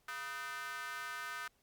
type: tone with high-pass filter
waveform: square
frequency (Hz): 138.59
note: C#3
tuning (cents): 0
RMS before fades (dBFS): -43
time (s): 0.08-1.48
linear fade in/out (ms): 5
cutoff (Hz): 1400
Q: 3.9
effects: pink hiss -74 dBFS RMS until 1.62 s + Opus 48 kbps